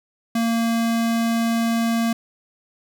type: tone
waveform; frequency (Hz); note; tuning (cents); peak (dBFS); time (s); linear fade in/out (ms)
square; 229.8; A#3; -25; -19; 0.35-2.13; 5
effects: none